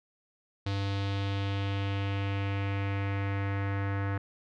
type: tone with low-pass filter sweep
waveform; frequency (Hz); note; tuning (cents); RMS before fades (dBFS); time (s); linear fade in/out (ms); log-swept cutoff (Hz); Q
square; 99; G2; +18; -31; 0.66-4.18; 5; 4100 to 1700; 2.4
effects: none